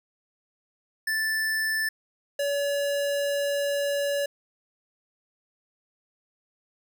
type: tone pair in turn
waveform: square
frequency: 1760 / 568.6 Hz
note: A6 / C#5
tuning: 0 / +44 cents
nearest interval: octave + minor sixth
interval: 1956 cents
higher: first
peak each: -25 dBFS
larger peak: neither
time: 1.07-1.89 / 2.39-4.26 s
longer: second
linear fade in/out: 5 ms
effects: none

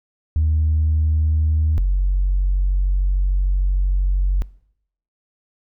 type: tone pair in turn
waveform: sine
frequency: 77.78 / 46.56 Hz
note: D#2 / F#1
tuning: 0 / +12 cents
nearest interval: major sixth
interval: 888 cents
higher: first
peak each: -13 dBFS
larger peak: neither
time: 0.36-1.78 / 1.78-4.42 s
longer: second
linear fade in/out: 0 ms
effects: noise-tail reverb RT60 0.7 s tail -22 dB re dry + tanh soft clip ceiling -11 dBFS

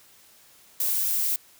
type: noise with high-pass filter sweep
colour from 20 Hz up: violet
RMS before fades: -25 dBFS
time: 0.8-1.36 s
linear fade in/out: 2 ms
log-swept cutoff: 540 to 210 Hz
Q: 7.8
effects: white hiss -55 dBFS RMS until 1.59 s

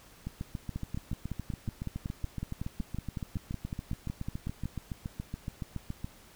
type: two click trains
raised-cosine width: 5 ms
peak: -22 / -23 dBFS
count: 22 / 42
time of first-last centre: 0.76-4.656 / 0.27-6.045 s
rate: 5.39 / 7.1 Hz
effects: pink hiss -56 dBFS RMS until 6.35 s

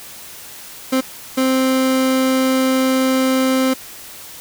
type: tone bursts at uneven times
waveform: 30% pulse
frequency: 261.6 Hz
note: C4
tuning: in tune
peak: -11 dBFS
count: 2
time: 0.92-1.01 / 1.37-3.74 s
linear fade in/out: 10 ms
effects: white hiss -36 dBFS RMS until 4.4 s

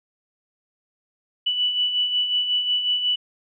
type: beating tone pair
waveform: sine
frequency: 2960 / 2965.5 Hz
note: F#7 / F#7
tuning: 0 / +3 cents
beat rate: 5.5 Hz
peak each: -29 / -20 dBFS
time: 1.46-3.16 s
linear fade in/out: 10 ms
effects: none

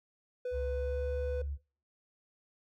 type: tone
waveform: triangle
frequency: 497.8 Hz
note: B4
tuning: 14 cents sharp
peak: -31 dBFS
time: 0.45-1.42 s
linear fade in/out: 5 ms
type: tone with pitch glide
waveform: sine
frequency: 67.5 to 70.65 Hz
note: C#2 to C#2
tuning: -45 to +34 cents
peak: -34 dBFS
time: 0.51-1.58 s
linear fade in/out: 50 ms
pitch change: +79 cents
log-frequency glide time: 0.72-1.09 s
effects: noise-tail reverb RT60 0.4 s tail -22 dB re dry + tanh soft clip ceiling -23 dBFS

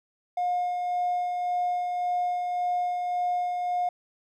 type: tone with tremolo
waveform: triangle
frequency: 715 Hz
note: F5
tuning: 41 cents sharp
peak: -20 dBFS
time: 0.37-3.89 s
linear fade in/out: 5 ms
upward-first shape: sine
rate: 1.8 Hz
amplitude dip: 40%
effects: tanh soft clip ceiling -20 dBFS

